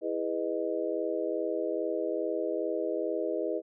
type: chord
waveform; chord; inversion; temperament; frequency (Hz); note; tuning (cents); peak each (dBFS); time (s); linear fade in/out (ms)
sine; E major seventh; none; just; 329.6 / 412 / 494.4 / 618.1; E4 / G#4 / B4 / D#5; 0 / -14 / +2 / -12; -34; 0.01-3.62; 50
effects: none